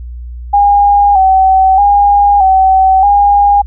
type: tone with vibrato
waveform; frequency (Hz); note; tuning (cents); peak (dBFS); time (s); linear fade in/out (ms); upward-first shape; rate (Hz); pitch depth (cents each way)
sine; 787; G5; +7; -4; 0.53-3.62; 10; square; 0.8; 55
effects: added 60 Hz sine -22 dBFS peak until 3.66 s

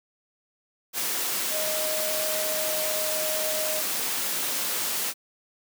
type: tone in noise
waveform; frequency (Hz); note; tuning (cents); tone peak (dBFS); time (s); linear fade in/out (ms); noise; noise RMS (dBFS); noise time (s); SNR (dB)
sine; 622.3; D#5; 0; -30; 1.5-3.83; 50; white; -28; 0.93-5.14; -5
effects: high-pass 200 Hz 12 dB/octave

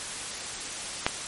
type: click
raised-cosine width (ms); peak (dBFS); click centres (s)
0.3; -5; 1.065
effects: white hiss -35 dBFS RMS until 1.27 s + MP3 48 kbps

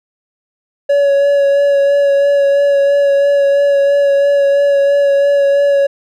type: tone with vibrato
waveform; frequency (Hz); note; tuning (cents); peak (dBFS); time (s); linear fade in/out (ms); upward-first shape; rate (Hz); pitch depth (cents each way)
triangle; 563; C#5; +27; -6; 0.89-5.87; 10; sine; 3; 18
effects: none

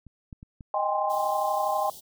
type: clicks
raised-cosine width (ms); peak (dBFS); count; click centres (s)
5; -35 / -28 / -31 / -30; 4; 0.067 / 0.328 / 0.429 / 0.608
type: chord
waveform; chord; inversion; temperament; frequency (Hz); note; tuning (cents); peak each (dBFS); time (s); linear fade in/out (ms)
sine; Ab major seventh; second; equal with one note detuned; 622.3 / 784 / 816.3 / 1046.5; Eb5 / G5 / Ab5 / C6; 0 / 0 / -30 / 0; -29; 0.74-1.9; 2
type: band-stop noise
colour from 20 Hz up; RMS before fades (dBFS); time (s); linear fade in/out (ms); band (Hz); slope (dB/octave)
white; -45; 1.09-2.01; 20; 920 to 3000; 96
effects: none

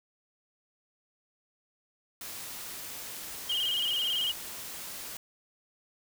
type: noise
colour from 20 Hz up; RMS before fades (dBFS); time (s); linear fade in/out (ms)
white; -41; 2.21-5.17; 2
type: tone with vibrato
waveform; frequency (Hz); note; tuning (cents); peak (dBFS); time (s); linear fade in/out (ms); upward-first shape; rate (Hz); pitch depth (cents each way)
sine; 3034; F#7; +43; -27; 3.49-4.32; 10; square; 18; 75
effects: none

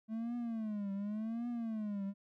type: tone with vibrato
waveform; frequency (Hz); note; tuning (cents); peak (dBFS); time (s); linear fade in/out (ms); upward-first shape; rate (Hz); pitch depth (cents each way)
triangle; 217.5; A3; -20; -34; 0.08-2.14; 50; triangle; 0.89; 190
effects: none

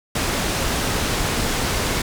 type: low-pass noise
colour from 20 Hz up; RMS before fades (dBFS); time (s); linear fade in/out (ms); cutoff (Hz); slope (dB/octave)
pink; -22; 0.15-2.02; 5; 10000; 12
effects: none

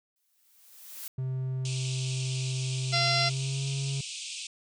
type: noise with exponential growth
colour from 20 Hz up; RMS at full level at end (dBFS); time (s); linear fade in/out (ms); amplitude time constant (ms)
blue; -38; 0.16-1.08; 2; 200
type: tone with pitch glide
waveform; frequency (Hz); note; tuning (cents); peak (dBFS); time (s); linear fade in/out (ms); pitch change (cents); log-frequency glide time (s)
triangle; 130.3 to 136.94; C3 to C#3; -7 to -21; -27; 1.18-4.01; 5; +86; 3.05-3.69
type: band-pass noise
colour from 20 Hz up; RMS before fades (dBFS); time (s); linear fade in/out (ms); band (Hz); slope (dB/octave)
pink; -39; 1.65-4.47; 2; 2400 to 9000; 96
type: harmonic tone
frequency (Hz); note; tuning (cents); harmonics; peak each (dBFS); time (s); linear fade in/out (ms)
687; F5; -29; 1 / 2 / 3 / 4 / 5 / 6 / 7 / 8; -31 / -34 / -32 / -35 / -35 / -31 / -31 / -32; 2.92-3.3; 20
effects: none

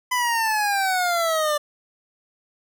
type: exponential sweep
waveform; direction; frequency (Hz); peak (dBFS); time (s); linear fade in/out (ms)
25% pulse; down; 1009 to 587.3; -16; 0.11-1.58; 10
effects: none

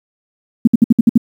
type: tone bursts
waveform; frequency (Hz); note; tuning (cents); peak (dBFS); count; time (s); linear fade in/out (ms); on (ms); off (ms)
sine; 231.1; A#3; -15; -3; 7; 0.65-1.178; 5; 24; 60
effects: 7-bit

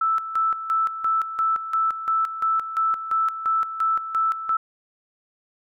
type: tone with tremolo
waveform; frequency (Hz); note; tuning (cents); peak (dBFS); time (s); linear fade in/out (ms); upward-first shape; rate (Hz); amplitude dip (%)
sine; 1318.5; E6; 0; -18; 0.01-4.57; 5; square; 2.9; 70
effects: none

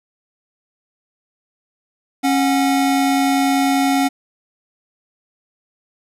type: tone pair together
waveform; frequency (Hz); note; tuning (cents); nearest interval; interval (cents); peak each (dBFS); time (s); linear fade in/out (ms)
square; 273.8 / 731; C#4 / F#5; -21 / -21; octave + perfect fourth; 1700; -16 / -20; 2.23-4.09; 20
effects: resampled to 32000 Hz + 9-bit

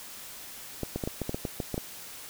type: clicks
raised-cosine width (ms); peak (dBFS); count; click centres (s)
2; -17; 11; 0.833 / 0.96 / 1.038 / 1.075 / 1.217 / 1.294 / 1.345 / 1.452 / 1.602 / 1.743 / 1.779
effects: white hiss -44 dBFS RMS until 2.29 s

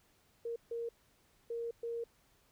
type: tone bursts at uneven times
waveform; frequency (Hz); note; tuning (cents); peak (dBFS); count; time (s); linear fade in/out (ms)
sine; 466.2; A#4; 0; -36; 4; 0.45-0.56 / 0.71-0.89 / 1.5-1.71 / 1.83-2.04; 5
effects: pink hiss -70 dBFS RMS until 2.51 s

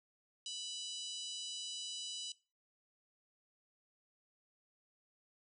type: harmonic tone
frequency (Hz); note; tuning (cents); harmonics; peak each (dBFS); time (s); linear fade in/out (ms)
988; B5; 0; 3 / 4 / 5 / 6 / 7 / 8 / 9; -45 / -47 / -49 / -51 / -52 / -53 / -54; 0.46-2.32; 2
effects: noise-tail reverb RT60 0.3 s tail -20 dB re dry

